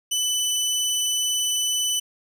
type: tone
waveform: 20% pulse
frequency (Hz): 2994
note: F#7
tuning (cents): +20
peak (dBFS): -16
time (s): 0.11-2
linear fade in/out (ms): 10
effects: none